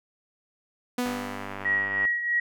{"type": "tone with exponential decay", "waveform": "sawtooth", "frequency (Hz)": 246.9, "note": "B3", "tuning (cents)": 0, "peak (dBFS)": -20, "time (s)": [0.98, 2.04], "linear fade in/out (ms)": 5, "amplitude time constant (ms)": 230}
{"type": "click train", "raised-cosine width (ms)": 0.5, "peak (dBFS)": -20, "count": 99, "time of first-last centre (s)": [1.06, 2.052], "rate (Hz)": 98.8}
{"type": "tone with tremolo", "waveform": "sine", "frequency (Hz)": 1907, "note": "A#6", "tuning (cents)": 39, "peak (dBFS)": -20, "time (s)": [1.65, 2.4], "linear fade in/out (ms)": 5, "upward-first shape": "triangle", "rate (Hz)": 3.1, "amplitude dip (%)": 65}
{"effects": []}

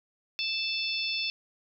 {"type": "harmonic tone", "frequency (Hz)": 880, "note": "A5", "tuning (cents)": 0, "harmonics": [3, 4, 5, 6], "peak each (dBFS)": [-32, -34, -36, -35], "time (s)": [0.39, 1.3], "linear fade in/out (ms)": 0, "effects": []}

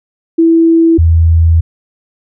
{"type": "tone pair in turn", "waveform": "sine", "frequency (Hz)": [329.6, 82.4], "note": ["E4", "E2"], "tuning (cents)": [0, 0], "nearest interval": "2 octaves", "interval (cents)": 2400, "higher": "first", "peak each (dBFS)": -4, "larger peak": "neither", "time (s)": [[0.38, 0.98], [0.98, 1.61]], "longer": "second", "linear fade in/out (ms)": 10, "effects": []}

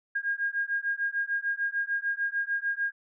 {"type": "beating tone pair", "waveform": "sine", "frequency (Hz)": [1620, 1626.7], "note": ["G#6", "G#6"], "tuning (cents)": [-43, -36], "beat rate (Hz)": 6.7, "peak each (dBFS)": -30, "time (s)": [0.15, 2.92], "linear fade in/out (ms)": 10, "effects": []}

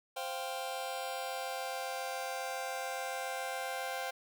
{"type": "chord", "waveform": "sawtooth", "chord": "C suspended fourth", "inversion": "none", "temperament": "just", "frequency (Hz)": [523.3, 697.7, 784.9], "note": ["C5", "F5", "G5"], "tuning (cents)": [0, -2, 2], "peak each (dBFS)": [-37, -38, -36], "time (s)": [0.16, 4.11], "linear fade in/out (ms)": 10, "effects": []}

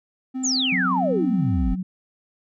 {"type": "tone", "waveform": "triangle", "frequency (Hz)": 259.4, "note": "C4", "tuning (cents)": -15, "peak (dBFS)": -23, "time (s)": [0.34, 1.76], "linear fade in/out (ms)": 20}
{"type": "exponential sweep", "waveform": "sine", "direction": "down", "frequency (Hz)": [7459, 41.25], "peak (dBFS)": -20, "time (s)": [0.43, 1.75], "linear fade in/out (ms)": 20}
{"type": "tone with tremolo", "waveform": "sine", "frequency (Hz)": 185, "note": "F#3", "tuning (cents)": 0, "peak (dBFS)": -23, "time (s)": [0.72, 1.83], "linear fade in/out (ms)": 5, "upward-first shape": "sine", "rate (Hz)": 16, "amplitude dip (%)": 35}
{"effects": []}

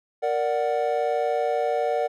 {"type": "chord", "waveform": "triangle", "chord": "Bb augmented", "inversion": "none", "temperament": "equal", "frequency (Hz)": [466.2, 587.3, 740], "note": ["Bb4", "D5", "F#5"], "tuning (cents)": [0, 0, 0], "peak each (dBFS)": -24, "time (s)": [0.22, 2.08], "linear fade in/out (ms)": 20, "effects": []}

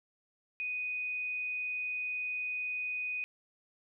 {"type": "tone", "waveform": "sine", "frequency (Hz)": 2489, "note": "D#7", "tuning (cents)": 0, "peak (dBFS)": -33, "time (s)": [0.6, 3.24], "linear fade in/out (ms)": 0, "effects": []}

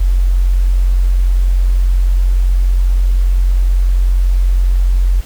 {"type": "tone", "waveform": "sine", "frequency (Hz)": 45, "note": "F#1", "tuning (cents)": -47, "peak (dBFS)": -8, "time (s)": [0, 5.21], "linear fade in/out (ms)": 10, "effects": ["pink hiss -38 dBFS RMS until 5.25 s"]}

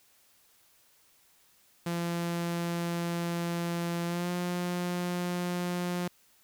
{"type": "tone with pitch glide", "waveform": "sawtooth", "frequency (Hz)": [171.1, 177.13], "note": ["F3", "F3"], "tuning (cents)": [-35, 25], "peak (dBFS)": -26, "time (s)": [1.86, 6.08], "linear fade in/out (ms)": 5, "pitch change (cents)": 60, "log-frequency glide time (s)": [4.06, 4.3], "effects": ["white hiss -64 dBFS RMS until 6.43 s"]}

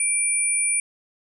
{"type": "tone pair together", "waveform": "sine", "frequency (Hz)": [2349, 9396], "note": ["D7", "D9"], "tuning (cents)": [0, 0], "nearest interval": "2 octaves", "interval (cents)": 2400, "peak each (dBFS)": [-26, -20], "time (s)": [0, 0.8], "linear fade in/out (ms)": 2, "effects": []}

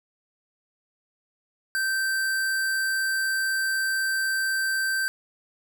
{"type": "tone", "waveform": "square", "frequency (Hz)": 1558, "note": "G6", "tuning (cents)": -11, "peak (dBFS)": -24, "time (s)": [1.75, 5.08], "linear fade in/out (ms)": 0, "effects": []}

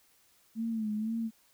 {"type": "tone with vibrato", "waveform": "sine", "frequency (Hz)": 220, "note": "A3", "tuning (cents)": 0, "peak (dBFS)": -30, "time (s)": [0.55, 1.31], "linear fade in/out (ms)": 50, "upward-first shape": "sine", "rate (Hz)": 2, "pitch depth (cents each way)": 70, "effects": ["white hiss -66 dBFS RMS until 1.53 s"]}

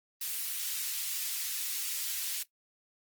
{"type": "high-pass noise", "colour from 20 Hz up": "white", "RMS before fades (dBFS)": -35, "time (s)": [0.21, 2.43], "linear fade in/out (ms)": 5, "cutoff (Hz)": 2400, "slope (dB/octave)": 12, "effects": ["noise-tail reverb RT60 0.1 s tail -17 dB re dry", "Opus 24 kbps"]}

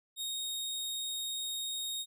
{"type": "tone", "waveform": "sawtooth", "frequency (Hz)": 3729, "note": "A#7", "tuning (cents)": 0, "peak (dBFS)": -32, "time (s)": [0.16, 2.06], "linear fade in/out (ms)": 50, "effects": []}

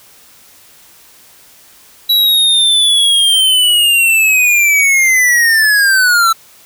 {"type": "linear sweep", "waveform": "square", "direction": "down", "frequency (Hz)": [3921, 1318], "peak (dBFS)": -8, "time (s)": [2.09, 6.33], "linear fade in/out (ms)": 10, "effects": ["white hiss -43 dBFS RMS until 6.65 s"]}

